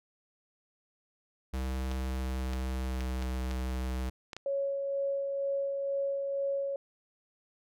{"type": "tone with pitch glide", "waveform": "square", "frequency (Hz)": [65, 63.85], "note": ["C2", "C2"], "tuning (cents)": [-11, -42], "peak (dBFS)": -32, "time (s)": [1.53, 4.1], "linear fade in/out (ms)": 10, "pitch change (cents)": -31, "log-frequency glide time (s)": [1.95, 3.28]}
{"type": "clicks", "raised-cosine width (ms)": 0.2, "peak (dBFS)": -23, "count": 7, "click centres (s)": [1.915, 2.534, 3.007, 3.224, 3.512, 4.332, 4.366]}
{"type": "tone with tremolo", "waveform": "sine", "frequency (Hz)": 554.4, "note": "C#5", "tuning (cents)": 0, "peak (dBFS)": -28, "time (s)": [4.46, 6.76], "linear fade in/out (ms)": 2, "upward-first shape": "sine", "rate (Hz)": 2.1, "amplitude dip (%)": 30}
{"effects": []}